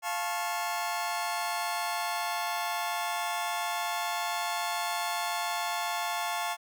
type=chord; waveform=sawtooth; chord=F augmented; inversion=none; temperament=just; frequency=698.5 / 873.1 / 1091.3 Hz; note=F5 / A5 / C#6; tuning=0 / -14 / -27 cents; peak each=-30 / -30 / -32 dBFS; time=0.02-6.57 s; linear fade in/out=50 ms; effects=none